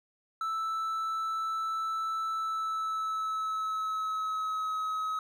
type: tone with pitch glide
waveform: triangle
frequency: 1318.5 to 1276.5 Hz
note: E6 to D#6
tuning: 0 to +44 cents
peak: -28 dBFS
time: 0.41-5.19 s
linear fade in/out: 2 ms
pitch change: -56 cents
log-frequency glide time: 2.31-4.76 s
effects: none